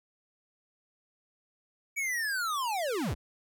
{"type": "linear sweep", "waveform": "square", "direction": "down", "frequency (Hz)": [2288, 38.89], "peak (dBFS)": -30, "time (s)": [1.96, 3.15], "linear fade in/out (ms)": 20, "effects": []}